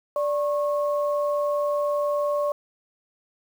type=tone pair together; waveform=sine; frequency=585 / 1093.2 Hz; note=D5 / C#6; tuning=-7 / -24 cents; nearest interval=major seventh; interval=1083 cents; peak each=-22 / -29 dBFS; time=0.16-2.52 s; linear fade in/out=2 ms; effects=8-bit